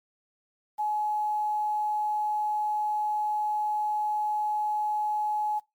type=tone with quantisation; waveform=sine; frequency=846 Hz; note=G#5; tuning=32 cents sharp; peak=-25 dBFS; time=0.78-5.6 s; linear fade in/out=20 ms; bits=9; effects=noise-tail reverb RT60 0.2 s tail -22 dB re dry + MP3 96 kbps